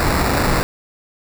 pink noise with sample-and-hold, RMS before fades -17 dBFS, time 0-0.63 s, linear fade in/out 0 ms, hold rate 3150 Hz, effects none

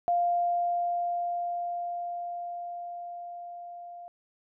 sine tone with level ramp, 698.5 Hz, F5, in tune, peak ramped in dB -22 to -41 dBFS, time 0.08-4.08 s, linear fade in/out 0 ms, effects none

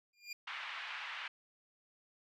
25% pulse tone with exponential growth, 2405 Hz, D7, 41 cents sharp, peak -35 dBFS, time 0.13-0.33 s, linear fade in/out 5 ms, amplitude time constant 43 ms
white band-pass noise, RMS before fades -44 dBFS, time 0.47-1.28 s, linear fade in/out 5 ms, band 950 to 2900 Hz, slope 24 dB/octave
effects low-pass 12000 Hz 12 dB/octave

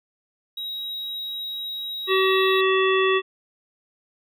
triangle tone, 3824 Hz, A#7, 43 cents sharp, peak -27 dBFS, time 0.57-2.61 s, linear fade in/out 5 ms
harmonic tone, 380.3 Hz, F#4, 48 cents sharp, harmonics 1 / 3 / 5 / 7 / 9, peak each -19 / -24 / -26 / -27 / -29 dBFS, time 2.07-3.22 s, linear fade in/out 50 ms
effects none

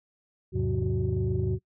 sine tone cluster, 79 / 101.8 / 128.1 / 180.5 / 372.5 Hz, D#2 / G#2 / C3 / F#3 / F#4, +27 / -34 / -36 / -43 / +12 cents, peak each -31 / -28 / -30 / -34 / -30 dBFS, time 0.52-1.59 s, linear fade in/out 50 ms, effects noise-tail reverb RT60 0.1 s tail -23 dB re dry + tanh soft clip ceiling -17 dBFS

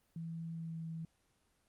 sine tone with pitch glide, 164.81 to 162.82 Hz, E3 to E3, 0 to -21 cents, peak -40 dBFS, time 0.16-1.05 s, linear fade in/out 2 ms, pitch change -21 cents, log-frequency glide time 0.54-0.8 s, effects pink hiss -75 dBFS RMS until 1.68 s + Opus 24 kbps

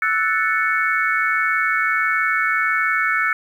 sine chord, F# minor seventh, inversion third, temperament equal, 1318.5 / 1480 / 1760 / 2217 Hz, E6 / F#6 / A6 / C#7, 0 / 0 / 0 / 0 cents, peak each -22 dBFS, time 0.02-3.33 s, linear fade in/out 2 ms, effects 8-bit

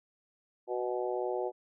harmonic tone with a mistuned harmonic, 123.5 Hz, B2, in tune, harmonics 3 / 4 / 5 / 6 / 7, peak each -34 / -36 / -38 / -40 / -41 dBFS, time 0.67-1.52 s, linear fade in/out 50 ms, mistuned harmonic 7, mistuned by -18 cents, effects none

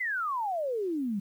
sine exponential sweep, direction down, 2088 to 190 Hz, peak -28 dBFS, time 0-1.2 s, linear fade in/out 10 ms, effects 10-bit

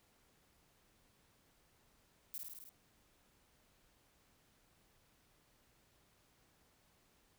violet noise with echo, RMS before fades -44 dBFS, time 2.34-2.38 s, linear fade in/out 0 ms, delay 52 ms, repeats 6, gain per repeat -2 dB, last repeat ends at 2.692 s, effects pink hiss -72 dBFS RMS until 7.38 s

